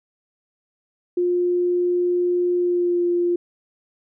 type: tone with pitch glide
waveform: sine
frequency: 354.6 to 349.5 Hz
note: F4 to F4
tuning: +26 to +1 cents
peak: -17 dBFS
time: 1.17-3.36 s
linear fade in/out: 5 ms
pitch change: -25 cents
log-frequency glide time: 2.56-3.04 s
effects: none